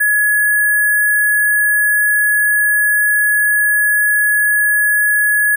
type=tone with sample-and-hold; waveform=sine; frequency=1688 Hz; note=G#6; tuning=28 cents sharp; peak=-10 dBFS; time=0-5.56 s; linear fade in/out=10 ms; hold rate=11025 Hz; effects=none